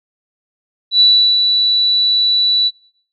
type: tone with ADSR envelope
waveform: sine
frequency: 3951 Hz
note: B7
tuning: in tune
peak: -5 dBFS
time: 0.91-2.71 s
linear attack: 92 ms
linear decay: 370 ms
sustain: -5 dB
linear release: 41 ms
effects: noise-tail reverb RT60 0.6 s tail -24 dB re dry